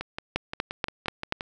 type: two click trains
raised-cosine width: 0.3 ms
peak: -9 / -16 dBFS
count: 5 / 9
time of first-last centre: 0.36-1.324 / 0.01-1.409 s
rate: 4.15 / 5.72 Hz
effects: none